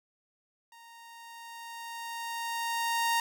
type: tone with level ramp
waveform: sawtooth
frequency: 928 Hz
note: A#5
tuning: 8 cents flat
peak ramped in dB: -48 to -21 dBFS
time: 0.72-3.2 s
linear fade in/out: 2 ms
effects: none